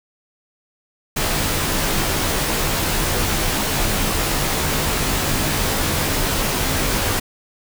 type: noise with comb filter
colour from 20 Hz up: pink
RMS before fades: -20 dBFS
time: 1.16-7.2 s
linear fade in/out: 10 ms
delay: 17 ms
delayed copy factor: -0.7
effects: none